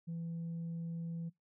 sine tone, 167 Hz, E3, 23 cents sharp, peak -36 dBFS, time 0.07-1.3 s, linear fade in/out 20 ms, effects noise-tail reverb RT60 0.2 s tail -24 dB re dry + tanh soft clip ceiling -36 dBFS

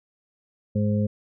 harmonic tone, 104.7 Hz, G#2, 15 cents sharp, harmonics 1 / 2 / 4 / 5, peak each -23 / -23 / -36 / -31 dBFS, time 0.75-1.07 s, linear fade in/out 10 ms, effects none

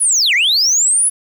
sine linear two-way sweep, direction down then up, 10420 to 1864.7 to 10420 Hz, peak -8 dBFS, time 0-1.1 s, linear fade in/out 20 ms, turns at 0.34 s, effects tanh soft clip ceiling -9 dBFS + 7-bit

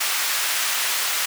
pink high-pass noise, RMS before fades -23 dBFS, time 0-1.26 s, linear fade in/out 10 ms, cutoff 1400 Hz, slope 12 dB/octave, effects none

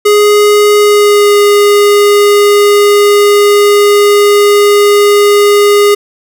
square tone with pitch glide, 415.3 to 410.1 Hz, G#4 to G#4, 0 to -22 cents, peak -4 dBFS, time 0.05-5.95 s, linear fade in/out 10 ms, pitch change -22 cents, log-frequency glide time 0.79-1.37 s, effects none

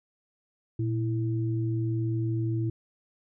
sine tone pair together, 116.83 / 329.3 Hz, A#2 / E4, +4 / -2 cents, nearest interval octave + tritone, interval 1794 cents, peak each -26 / -32 dBFS, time 0.79-2.7 s, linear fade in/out 5 ms, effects none

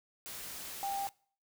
sine tone in noise, 793 Hz, G5, 20 cents sharp, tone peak -33 dBFS, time 0.83-1.07 s, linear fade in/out 0 ms, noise white, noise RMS -44 dBFS, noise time 0.26-1.09 s, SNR +8 dB, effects noise-tail reverb RT60 0.5 s tail -24 dB re dry

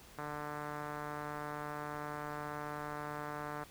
5% pulse tone with low-pass filter, 148.4 Hz, D3, 18 cents sharp, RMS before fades -42 dBFS, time 0.18-3.64 s, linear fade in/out 5 ms, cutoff 1400 Hz, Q 1.2, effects pink hiss -57 dBFS RMS until 3.7 s

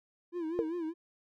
triangle tone with vibrato, 333.3 Hz, E4, 19 cents sharp, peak -31 dBFS, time 0.32-0.94 s, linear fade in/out 50 ms, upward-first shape sine, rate 5.1 Hz, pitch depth 110 cents each way
sine tone with exponential decay, 458.7 Hz, A#4, 28 cents flat, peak -23 dBFS, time 0.59-0.7 s, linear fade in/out 0 ms, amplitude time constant 23 ms
effects none

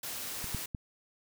white noise, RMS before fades -39 dBFS, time 0.03-0.66 s, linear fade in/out 5 ms
clicks, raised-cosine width 5 ms, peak -29 / -22 / -23 dBFS, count 3, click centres 0.443 / 0.547 / 0.748 s
effects none

